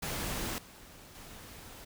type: noise with level steps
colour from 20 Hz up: pink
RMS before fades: -36 / -53 / -49 dBFS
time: 0.02-1.85 s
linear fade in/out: 10 ms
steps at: 0.58 / 1.15 s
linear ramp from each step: 2 ms
effects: none